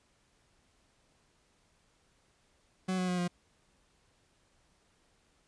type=tone with pitch steps; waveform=40% pulse; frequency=186.3 / 182.99 / 179.75 / 176.56 Hz; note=F#3 / F#3 / F#3 / F3; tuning=+12 / -19 / -50 / +19 cents; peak=-29 dBFS; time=2.88-3.28 s; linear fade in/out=10 ms; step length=100 ms; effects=pink hiss -70 dBFS RMS until 5.47 s + resampled to 22050 Hz